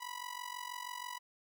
sawtooth tone with amplitude modulation, 983 Hz, B5, 8 cents flat, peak -34 dBFS, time 0-1.19 s, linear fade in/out 20 ms, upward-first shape sine, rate 46.2 Hz, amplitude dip 85%, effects none

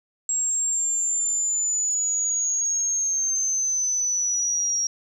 sine linear sweep, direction down, 7600 to 5640 Hz, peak -21 dBFS, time 0.29-4.87 s, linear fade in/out 2 ms, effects 9-bit

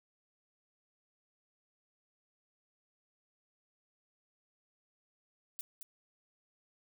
violet noise with echo, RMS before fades -41 dBFS, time 5.59-5.61 s, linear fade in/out 0 ms, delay 220 ms, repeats 1, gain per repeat -6 dB, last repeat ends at 5.83 s, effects none

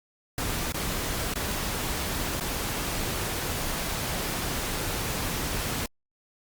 pink noise with dropouts, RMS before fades -30 dBFS, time 0.38-5.86 s, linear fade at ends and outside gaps 2 ms, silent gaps 0.723-0.743 / 1.339-1.356 / 2.4-2.408 s, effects Opus 48 kbps

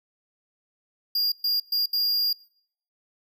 square tone bursts at uneven times, 4819 Hz, D8, 44 cents sharp, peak -22 dBFS, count 4, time 1.15-1.32 / 1.44-1.6 / 1.72-1.86 / 1.93-2.33 s, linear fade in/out 5 ms, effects noise-tail reverb RT60 0.6 s tail -23 dB re dry

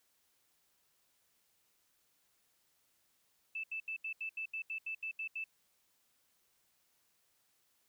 sine tone bursts, 2637 Hz, E7, in tune, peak -37 dBFS, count 12, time 3.55-5.441 s, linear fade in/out 5 ms, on 87 ms, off 77 ms, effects white hiss -75 dBFS RMS until 7.88 s

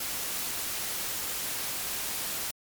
white noise, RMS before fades -33 dBFS, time 0-2.51 s, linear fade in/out 5 ms, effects MP3 96 kbps

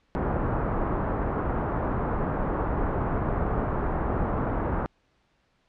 pink low-pass noise, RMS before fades -27 dBFS, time 0.15-4.86 s, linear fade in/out 0 ms, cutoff 1300 Hz, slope 24 dB/octave, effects pink hiss -68 dBFS RMS until 5.68 s + low-pass 4000 Hz 12 dB/octave

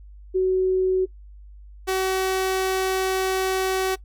sine / sawtooth tone pair in turn, 373.6 / 378.2 Hz, F#4 / F#4, +17 / +38 cents, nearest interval unison, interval 21 cents, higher second, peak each -17 dBFS, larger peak neither, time 0.34-1.06 / 1.87-3.96 s, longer second, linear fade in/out 20 ms, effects noise-tail reverb RT60 0.1 s tail -20 dB re dry + added 50 Hz sine -41 dBFS peak until 4.04 s

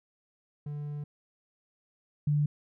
triangle / sine tone pair in turn, 146.83 / 147.45 Hz, D3 / D3, 0 / +7 cents, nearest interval unison, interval 7 cents, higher second, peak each -32 / -23 dBFS, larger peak second, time 0.66-1.04 / 2.27-2.46 s, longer first, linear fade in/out 5 ms, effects none

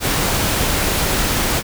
pink noise, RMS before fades -18 dBFS, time 0-1.63 s, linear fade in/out 50 ms, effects none

